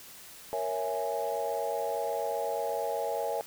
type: chord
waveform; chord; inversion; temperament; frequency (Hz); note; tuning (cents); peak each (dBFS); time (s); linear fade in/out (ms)
sine; A# half-diminished seventh; none; equal; 466.2 / 554.4 / 659.3 / 830.6; A#4 / C#5 / E5 / G#5; 0 / 0 / 0 / 0; -34; 0.53-3.41; 0
effects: tanh soft clip ceiling -21 dBFS + white hiss -49 dBFS RMS until 3.46 s